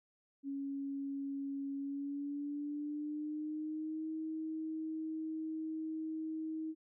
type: tone with pitch glide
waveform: sine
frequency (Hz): 277.2 to 316.6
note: C#4 to D#4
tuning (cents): 0 to +30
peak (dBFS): -37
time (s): 0.43-6.75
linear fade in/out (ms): 50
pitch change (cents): +230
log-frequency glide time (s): 1.75-4.09
effects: none